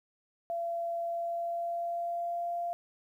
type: tone with pitch glide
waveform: sine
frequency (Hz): 680 to 691.5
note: F5 to F5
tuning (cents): -46 to -17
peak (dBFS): -31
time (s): 0.5-2.73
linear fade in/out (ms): 0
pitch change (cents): +29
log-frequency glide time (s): 1-2.55
effects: 11-bit